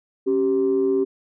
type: tone pair together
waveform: sine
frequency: 273.2 / 388.6 Hz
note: C#4 / G4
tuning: -25 / -15 cents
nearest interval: tritone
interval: 610 cents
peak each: -22 / -17 dBFS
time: 0.26-1.05 s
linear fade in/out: 20 ms
effects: tanh soft clip ceiling -12 dBFS